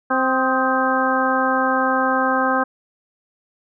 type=harmonic tone with a mistuned harmonic; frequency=261.6 Hz; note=C4; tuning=in tune; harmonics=1 / 2 / 3 / 4 / 5 / 6; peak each=-23 / -23 / -23 / -23 / -23 / -23 dBFS; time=0.1-2.64 s; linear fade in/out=10 ms; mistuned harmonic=5; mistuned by=-55 cents; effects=none